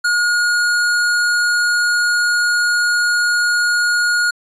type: tone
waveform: square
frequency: 1437 Hz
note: F6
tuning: 49 cents sharp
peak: -14 dBFS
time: 0.04-4.31 s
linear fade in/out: 10 ms
effects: resampled to 22050 Hz